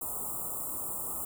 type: band-stop noise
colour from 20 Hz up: white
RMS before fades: -36 dBFS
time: 0.01-1.25 s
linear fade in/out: 5 ms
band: 1300 to 7400 Hz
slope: 96 dB/octave
effects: none